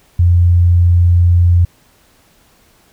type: tone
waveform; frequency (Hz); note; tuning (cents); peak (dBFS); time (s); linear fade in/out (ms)
sine; 87.31; F2; 0; -6; 0.19-1.65; 5
effects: pink hiss -51 dBFS RMS until 2.92 s